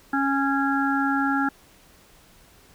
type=harmonic tone; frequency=275.6 Hz; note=C#4; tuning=10 cents flat; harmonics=1 / 3 / 5 / 6; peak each=-23 / -27 / -26 / -29 dBFS; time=0.13-1.49 s; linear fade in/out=5 ms; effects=pink hiss -54 dBFS RMS until 2.74 s